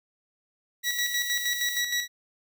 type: tone with tremolo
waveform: 20% pulse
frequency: 1935 Hz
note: B6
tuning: 36 cents flat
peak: -19 dBFS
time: 0.83-2.08 s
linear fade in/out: 50 ms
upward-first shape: square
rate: 6.4 Hz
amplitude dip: 50%
type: noise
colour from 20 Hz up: violet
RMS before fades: -38 dBFS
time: 0.84-1.81 s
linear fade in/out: 0 ms
effects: none